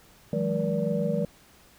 sine tone cluster, 162.4 / 184.5 / 210.4 / 478.4 / 578 Hz, E3 / F#3 / G#3 / A#4 / D5, -26 / -5 / +23 / +45 / -28 cents, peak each -30 dBFS, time 0.33-1.25 s, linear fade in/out 2 ms, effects tanh soft clip ceiling -13 dBFS + pink hiss -56 dBFS RMS until 1.78 s

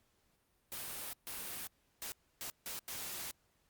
white noise bursts at uneven times, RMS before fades -43 dBFS, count 6, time 0.72-1.13 / 1.27-1.67 / 2.02-2.12 / 2.41-2.5 / 2.66-2.79 / 2.88-3.31 s, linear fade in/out 0 ms, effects pink hiss -75 dBFS RMS until 3.69 s + Opus 48 kbps

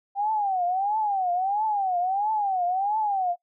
sine tone with vibrato, 784 Hz, G5, in tune, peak -22 dBFS, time 0.15-3.36 s, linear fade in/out 50 ms, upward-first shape triangle, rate 1.5 Hz, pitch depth 210 cents each way, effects noise-tail reverb RT60 0.1 s tail -20 dB re dry

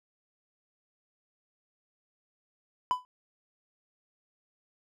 triangle tone with exponential decay, 1000 Hz, B5, 21 cents sharp, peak -18 dBFS, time 2.91-3.05 s, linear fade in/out 0 ms, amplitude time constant 29 ms, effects none

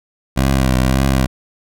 15% pulse tone with vibrato, 65.41 Hz, C2, in tune, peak -6 dBFS, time 0.36-1.27 s, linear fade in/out 20 ms, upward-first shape triangle, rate 1.8 Hz, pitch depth 62 cents each way, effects none

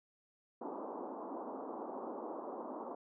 pink band-pass noise, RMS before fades -44 dBFS, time 0.61-2.95 s, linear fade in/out 5 ms, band 240 to 1100 Hz, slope 48 dB/octave, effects none

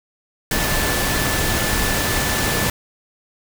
sine tone in noise, 1749 Hz, A6, 11 cents flat, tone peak -27 dBFS, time 0.51-2.7 s, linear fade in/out 2 ms, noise pink, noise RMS -20 dBFS, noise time 0.51-2.7 s, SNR -10 dB, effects none

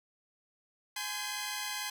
10% pulse tone cluster, 836 / 1029 / 1574 / 2037 Hz, G#5 / C6 / G6 / C7, +11 / -29 / +7 / -47 cents, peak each -31 / -32 / -33 / -35 dBFS, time 0.96-1.9 s, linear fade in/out 5 ms, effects 10-bit

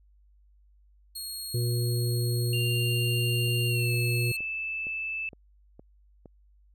20% pulse tone, 4292 Hz, C8, 43 cents sharp, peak -29 dBFS, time 1.15-4.37 s, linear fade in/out 10 ms
harmonic tone, 120.4 Hz, B2, 44 cents flat, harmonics 1 / 3 / 4, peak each -25 / -35 / -42 dBFS, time 1.54-4.32 s, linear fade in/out 5 ms
sine tone with pitch glide, 2787 to 2631 Hz, F7 to E7, -4 to -4 cents, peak -30 dBFS, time 2.53-5.29 s, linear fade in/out 2 ms, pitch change -100 cents, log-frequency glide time 3.68-3.91 s
click train, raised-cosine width 2 ms, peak -33 dBFS, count 7, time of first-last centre 3.48-6.258 s, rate 2.16 Hz
effects added 50 Hz sine -57 dBFS peak until 6.74 s

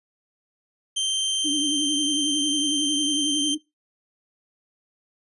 sawtooth tone, 3136 Hz, G7, in tune, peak -19 dBFS, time 0.96-3.55 s, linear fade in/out 10 ms
sine tone with vibrato, 293.5 Hz, D4, 1 cent flat, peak -25 dBFS, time 1.44-3.58 s, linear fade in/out 20 ms, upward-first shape triangle, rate 11 Hz, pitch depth 91 cents each way
effects noise-tail reverb RT60 0.2 s tail -20 dB re dry + resampled to 24000 Hz

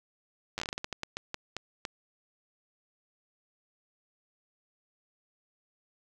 slowing click train, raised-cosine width 0.2 ms, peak -17 dBFS, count 16, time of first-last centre 0.58-1.852 s, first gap 9 ms, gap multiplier 1.28, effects none

